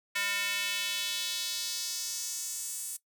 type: tone with high-pass filter sweep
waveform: square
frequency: 201.2 Hz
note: G3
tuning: 45 cents sharp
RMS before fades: -34 dBFS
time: 0.15-2.97 s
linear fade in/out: 10 ms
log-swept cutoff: 2000 to 8900 Hz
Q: 2
effects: noise-tail reverb RT60 0.1 s tail -17 dB re dry